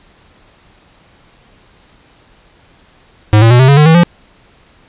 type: tone with pitch steps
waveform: square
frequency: 106.5 / 114.14 / 122.34 / 131.12 / 140.53 / 150.61 / 161.42 / 173.01 Hz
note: G#2 / A#2 / B2 / C3 / C#3 / D3 / E3 / F3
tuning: +44 / -36 / -16 / +4 / +24 / +44 / -36 / -16 cents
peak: -4 dBFS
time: 3.33-4.034 s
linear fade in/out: 0 ms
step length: 88 ms
effects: pink hiss -47 dBFS RMS until 4.88 s + resampled to 8000 Hz